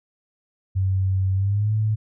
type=tone with pitch glide; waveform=sine; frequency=95.1 to 107.99 Hz; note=F#2 to A2; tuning=+48 to -32 cents; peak=-18 dBFS; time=0.75-1.96 s; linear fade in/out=20 ms; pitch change=+220 cents; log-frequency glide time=1.34-1.73 s; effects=none